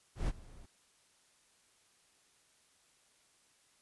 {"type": "noise with ADSR envelope", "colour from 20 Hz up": "brown", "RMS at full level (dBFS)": -31, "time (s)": [0.15, 0.66], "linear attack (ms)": 130, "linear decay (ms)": 39, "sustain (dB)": -22, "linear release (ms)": 6, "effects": ["white hiss -69 dBFS RMS until 3.81 s", "resampled to 24000 Hz"]}